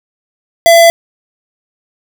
square tone, 673 Hz, E5, 36 cents sharp, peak -3 dBFS, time 0.66-0.9 s, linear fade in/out 0 ms, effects none

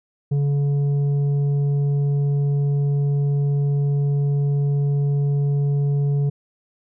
triangle tone with tanh clipping, 142.4 Hz, C#3, 47 cents sharp, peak -18 dBFS, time 0.31-6.3 s, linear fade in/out 10 ms, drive 10 dB, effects none

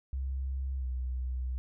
sine tone with pitch glide, 66.4 to 63.22 Hz, C2 to B1, +26 to +41 cents, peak -31 dBFS, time 0.13-1.58 s, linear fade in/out 0 ms, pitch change -85 cents, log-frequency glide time 0.78-0.86 s, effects none

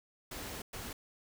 pink noise bursts at uneven times, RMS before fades -43 dBFS, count 2, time 0.31-0.62 / 0.73-0.93 s, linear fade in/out 5 ms, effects none

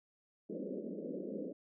pink band-pass noise, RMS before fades -42 dBFS, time 0.49-1.53 s, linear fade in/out 10 ms, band 180 to 580 Hz, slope 96 dB/octave, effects none

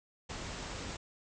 pink low-pass noise, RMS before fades -42 dBFS, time 0.29-0.97 s, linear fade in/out 10 ms, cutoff 8000 Hz, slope 96 dB/octave, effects none

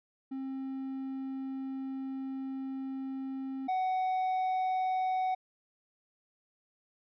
triangle tone pair in turn, 266.7 / 746.8 Hz, C4 / F#5, +33 / +16 cents, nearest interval octave + tritone, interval 1783 cents, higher second, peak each -33 / -26 dBFS, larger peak second, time 0.31-3.68 / 3.68-5.35 s, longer first, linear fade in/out 10 ms, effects resampled to 11025 Hz

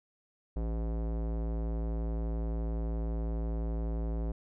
square tone with low-pass filter, 55.9 Hz, A1, 28 cents sharp, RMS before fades -33 dBFS, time 0.56-4.32 s, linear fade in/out 5 ms, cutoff 590 Hz, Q 1.1, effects none

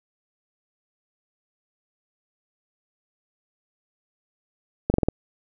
slowing click train, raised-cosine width 2 ms, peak -6 dBFS, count 5, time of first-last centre 4.9-5.086 s, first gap 40 ms, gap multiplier 1.1, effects none

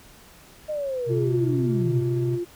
sine linear sweep, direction down, 622.3 to 103.83 Hz, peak -25 dBFS, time 0.68-2.03 s, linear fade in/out 20 ms
triangle tone with tremolo, 127.8 Hz, C3, 40 cents flat, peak -20 dBFS, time 1.06-2.39 s, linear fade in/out 50 ms, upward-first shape sine, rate 19 Hz, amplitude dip 25%
sine tone, 349.2 Hz, F4, in tune, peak -25 dBFS, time 1.09-2.45 s, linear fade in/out 20 ms
effects pink hiss -50 dBFS RMS until 2.55 s

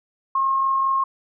sine tone with amplitude modulation, 1076 Hz, C6, 48 cents sharp, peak -16 dBFS, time 0.35-1.04 s, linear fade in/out 5 ms, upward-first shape sine, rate 44.8 Hz, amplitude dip 30%, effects none

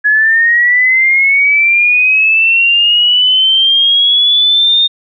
sine linear sweep, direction up, 1683 to 3671 Hz, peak -6 dBFS, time 0.04-4.88 s, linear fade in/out 20 ms, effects none

